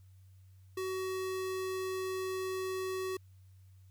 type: tone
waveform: square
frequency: 375.7 Hz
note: F#4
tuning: 26 cents sharp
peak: -35 dBFS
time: 0.77-3.17 s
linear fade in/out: 5 ms
effects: added 94 Hz sine -55 dBFS peak until 3.9 s + white hiss -75 dBFS RMS until 3.9 s